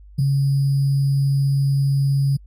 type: tone with sample-and-hold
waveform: sine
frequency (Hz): 138.59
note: C#3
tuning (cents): 0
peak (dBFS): -15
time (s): 0.18-2.37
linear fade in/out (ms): 10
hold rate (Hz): 4900
effects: added 50 Hz sine -41 dBFS peak until 2.46 s + AAC 48 kbps